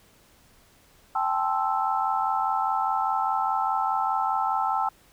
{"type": "chord", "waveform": "sine", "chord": "A minor seventh", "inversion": "third", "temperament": "equal with one note detuned", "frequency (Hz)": [784, 868.9, 1046.5, 1318.5], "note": ["G5", "A5", "C6", "E6"], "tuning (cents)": [0, -22, 0, 0], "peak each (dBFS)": [-27, -27, -32, -28], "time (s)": [1.15, 4.89], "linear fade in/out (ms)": 5, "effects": ["pink hiss -58 dBFS RMS until 5.12 s"]}